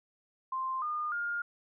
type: tone with pitch steps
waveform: sine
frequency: 1047 / 1216.7 / 1413.8 Hz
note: C6 / D#6 / F6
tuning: +1 / -39 / +21 cents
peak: -31 dBFS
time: 0.52-1.42 s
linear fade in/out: 5 ms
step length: 300 ms
effects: none